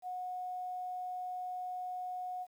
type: tone with quantisation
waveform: sine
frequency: 730 Hz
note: F#5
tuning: 24 cents flat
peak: -37 dBFS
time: 0.02-2.47 s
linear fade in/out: 50 ms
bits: 11
effects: none